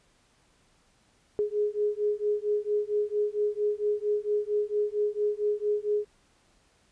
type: beating tone pair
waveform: sine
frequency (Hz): 415.3 / 419.7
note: G#4 / G#4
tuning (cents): 0 / +18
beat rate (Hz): 4.4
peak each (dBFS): -28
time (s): 1.39-6.05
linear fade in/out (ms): 0
effects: pink hiss -65 dBFS RMS until 6.91 s + resampled to 22050 Hz